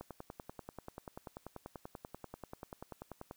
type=click train; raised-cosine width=1 ms; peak=-30 dBFS; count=35; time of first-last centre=0.01-3.311 s; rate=10.3 Hz; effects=white hiss -69 dBFS RMS until 3.36 s